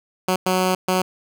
10% pulse tone bursts at uneven times, 185 Hz, F#3, in tune, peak -9 dBFS, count 3, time 0.28-0.36 / 0.46-0.75 / 0.88-1.02 s, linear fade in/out 5 ms, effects none

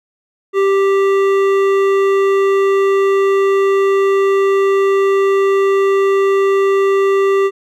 sine tone with hard clipping, 392 Hz, G4, in tune, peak -12 dBFS, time 0.53-7.51 s, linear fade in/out 50 ms, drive 12 dB, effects none

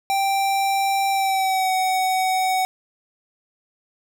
square tone with pitch glide, 784 to 750.3 Hz, G5 to F#5, 0 to +24 cents, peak -19 dBFS, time 0.1-2.65 s, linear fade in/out 0 ms, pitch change -76 cents, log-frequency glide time 1.1-1.72 s, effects none

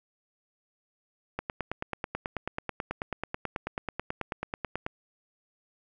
click train, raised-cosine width 0.5 ms, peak -16 dBFS, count 33, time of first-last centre 1.39-4.864 s, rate 9.21 Hz, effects none

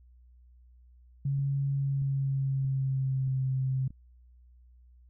sine tone with pitch glide, 138.7 to 131.6 Hz, C#3 to C3, +1 to +10 cents, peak -26 dBFS, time 1.25-3.88 s, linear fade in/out 5 ms, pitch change -91 cents, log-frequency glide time 1.73-3.41 s
click train, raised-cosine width 5 ms, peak -35 dBFS, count 5, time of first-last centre 1.39-3.906 s, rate 1.59 Hz
effects added 61 Hz sine -54 dBFS peak until 5.09 s

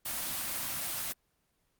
white band-stop noise, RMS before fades -35 dBFS, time 0.05-1.13 s, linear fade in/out 10 ms, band 350 to 510 Hz, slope 96 dB/octave, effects pink hiss -75 dBFS RMS until 1.79 s + Opus 24 kbps

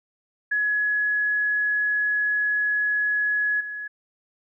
sine tone with level steps, 1687 Hz, G#6, 27 cents sharp, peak -20 / -30 dBFS, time 0.51-3.88 s, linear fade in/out 10 ms, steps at 3.6 s, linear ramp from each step 10 ms, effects none

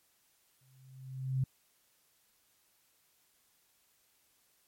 sine tone with exponential growth, 131.6 Hz, C3, 10 cents sharp, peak -26 dBFS, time 0.61-1.44 s, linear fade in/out 5 ms, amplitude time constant 180 ms, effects white hiss -71 dBFS RMS until 4.67 s + MP3 64 kbps

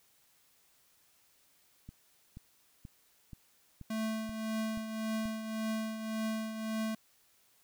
click train, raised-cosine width 5 ms, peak -34 dBFS, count 8, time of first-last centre 1.89-5.255 s, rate 2.08 Hz
square tone with tremolo, 220 Hz, A3, in tune, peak -32 dBFS, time 3.9-6.95 s, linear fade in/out 5 ms, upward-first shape triangle, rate 1.8 Hz, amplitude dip 60%
effects white hiss -68 dBFS RMS until 7.63 s

